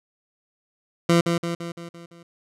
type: tone with echo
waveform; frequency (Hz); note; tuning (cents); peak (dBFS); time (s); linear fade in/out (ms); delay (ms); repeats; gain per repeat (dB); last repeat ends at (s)
20% pulse; 170; F3; -46; -10; 1.09-1.21; 5; 170; 6; -5; 2.23
effects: low-pass 9000 Hz 12 dB/octave